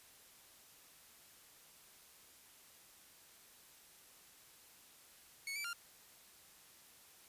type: tone with pitch steps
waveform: sawtooth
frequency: 2210 / 2319 / 1396 Hz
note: C#7 / D7 / F6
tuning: -6 / -22 / -1 cents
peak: -37 dBFS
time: 5.47-5.731 s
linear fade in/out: 2 ms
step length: 87 ms
effects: white hiss -62 dBFS RMS until 7.28 s + resampled to 32000 Hz